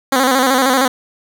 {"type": "tone with vibrato", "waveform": "10% pulse", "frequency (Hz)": 261.2, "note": "C4", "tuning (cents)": -3, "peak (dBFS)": -3, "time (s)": [0.12, 0.88], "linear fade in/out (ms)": 5, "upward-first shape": "square", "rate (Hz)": 13, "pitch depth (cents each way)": 65, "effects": []}